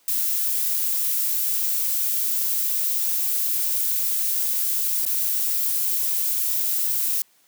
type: noise with dropouts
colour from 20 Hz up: violet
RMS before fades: -23 dBFS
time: 0.08-7.22 s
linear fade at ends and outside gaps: 1 ms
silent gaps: 5.052-5.063 s
effects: white hiss -60 dBFS RMS until 7.47 s + high-pass 150 Hz 12 dB/octave